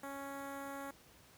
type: tone with notch filter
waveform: 10% pulse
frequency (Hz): 277.2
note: C#4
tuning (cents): 0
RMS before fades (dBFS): -45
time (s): 0.03-0.91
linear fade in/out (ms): 5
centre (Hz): 4500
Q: 0.69
effects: pink hiss -62 dBFS RMS until 1.37 s + high-pass 60 Hz 12 dB/octave